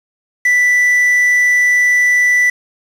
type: tone with quantisation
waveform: triangle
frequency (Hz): 1975.5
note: B6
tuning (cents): 0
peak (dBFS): -7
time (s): 0.45-2.5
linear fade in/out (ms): 5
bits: 5
effects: low-pass 11000 Hz 12 dB/octave